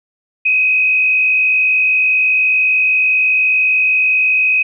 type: tone with frequency modulation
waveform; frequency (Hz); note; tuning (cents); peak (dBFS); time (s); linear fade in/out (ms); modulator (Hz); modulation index
sine; 2525; D#7; +25; -10; 0.45-4.63; 10; 54; 0.84
effects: none